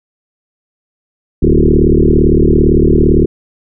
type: tone with frequency modulation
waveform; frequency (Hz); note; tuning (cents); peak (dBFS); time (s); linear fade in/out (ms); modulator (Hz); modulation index
sine; 201.4; G3; +47; -5; 1.42-3.26; 10; 37.7; 5.4
effects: none